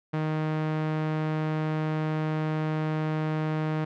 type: tone with low-pass filter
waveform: sawtooth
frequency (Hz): 155.56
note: D#3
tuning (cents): 0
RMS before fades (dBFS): -28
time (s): 0.13-3.85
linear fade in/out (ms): 10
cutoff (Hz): 2200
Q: 0.69
effects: none